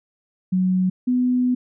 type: tone pair in turn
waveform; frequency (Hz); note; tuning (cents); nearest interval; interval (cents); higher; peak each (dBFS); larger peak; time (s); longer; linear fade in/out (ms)
sine; 185 / 249.8; F#3 / B3; 0 / +20; perfect fourth; 520; second; -16; neither; 0.52-0.9 / 1.07-1.55; second; 10
effects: none